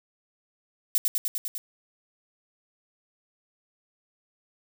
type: noise with echo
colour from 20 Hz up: violet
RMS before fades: -22 dBFS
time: 0.95-0.98 s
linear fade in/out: 0 ms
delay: 100 ms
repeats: 6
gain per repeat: -2 dB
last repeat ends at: 1.58 s
effects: none